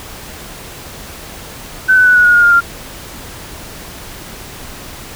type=tone with pitch steps; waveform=sine; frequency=1521 / 1501.8 / 1482.8 / 1464.1 / 1445.6 / 1427.4 / 1409.3 / 1391.5 Hz; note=F#6 / F#6 / F#6 / F#6 / F#6 / F6 / F6 / F6; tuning=+47 / +25 / +3 / -19 / -41 / +37 / +15 / -7 cents; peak=-5 dBFS; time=1.88-2.608 s; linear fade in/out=20 ms; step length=91 ms; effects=pink hiss -31 dBFS RMS until 5.15 s